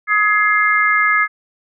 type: harmonic tone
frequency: 420.3 Hz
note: G#4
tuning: 21 cents sharp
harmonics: 3 / 4 / 5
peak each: -16 / -16 / -16 dBFS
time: 0.07-1.28 s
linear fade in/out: 50 ms
effects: none